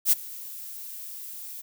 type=noise with ADSR envelope; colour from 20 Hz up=violet; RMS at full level=-17 dBFS; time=0.05-1.62 s; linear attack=70 ms; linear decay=20 ms; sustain=-22 dB; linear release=18 ms; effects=none